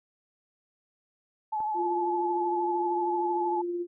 sine tone with vibrato, 859 Hz, A5, 42 cents flat, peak -27 dBFS, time 1.52-3.62 s, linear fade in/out 10 ms, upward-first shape triangle, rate 13 Hz, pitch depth 43 cents each way
click, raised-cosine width 1 ms, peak -31 dBFS, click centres 1.604 s
sine tone with tremolo, 349.2 Hz, F4, in tune, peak -27 dBFS, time 1.74-3.87 s, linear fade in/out 50 ms, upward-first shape triangle, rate 18 Hz, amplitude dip 35%
effects none

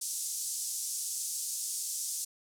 pink band-pass noise, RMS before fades -36 dBFS, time 0.01-2.25 s, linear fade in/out 10 ms, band 6000 to 11000 Hz, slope 24 dB/octave, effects none

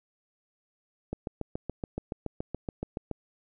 click train, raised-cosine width 2 ms, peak -19 dBFS, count 15, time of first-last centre 1.13-3.113 s, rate 7.06 Hz, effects none

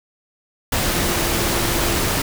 sine tone in noise, 342.7 Hz, F4, 33 cents flat, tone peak -28 dBFS, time 0.83-2.06 s, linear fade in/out 5 ms, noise pink, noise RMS -20 dBFS, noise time 0.72-2.22 s, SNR -11 dB, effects none

